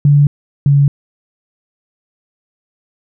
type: tone pair in turn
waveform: sine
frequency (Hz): 144.3 / 141.49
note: D3 / C#3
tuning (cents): -30 / +36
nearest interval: unison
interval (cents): 34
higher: first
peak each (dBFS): -5 / -6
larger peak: first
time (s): 0.05-0.27 / 0.66-0.88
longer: neither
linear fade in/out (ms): 2
effects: none